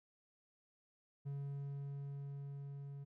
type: tone with level ramp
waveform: triangle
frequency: 140.4 Hz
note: C#3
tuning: 22 cents sharp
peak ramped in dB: -38 to -44 dBFS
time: 1.25-3.05 s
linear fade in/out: 20 ms
effects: none